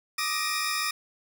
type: tone cluster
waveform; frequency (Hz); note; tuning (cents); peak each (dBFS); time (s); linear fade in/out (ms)
sawtooth; 1180 / 1255 / 1878 / 2406 / 5200; D6 / D#6 / A#6 / D7 / E8; +8 / +15 / +12 / +41 / -24; -30; 0.18-0.91; 5
effects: none